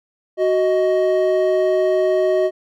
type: tone pair together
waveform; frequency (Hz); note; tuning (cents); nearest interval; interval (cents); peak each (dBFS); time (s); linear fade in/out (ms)
triangle; 372.1 / 625.4; F#4 / D#5; +10 / +9; major sixth; 899; -15; 0.37-2.51; 50
effects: none